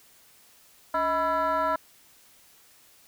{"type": "tone with frequency modulation", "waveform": "sine", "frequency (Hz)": 987.8, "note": "B5", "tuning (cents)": 0, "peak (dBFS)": -21, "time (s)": [0.94, 1.76], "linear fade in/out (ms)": 5, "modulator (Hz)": 352, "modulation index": 1.3, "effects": ["tanh soft clip ceiling -20 dBFS", "white hiss -57 dBFS RMS until 3.07 s"]}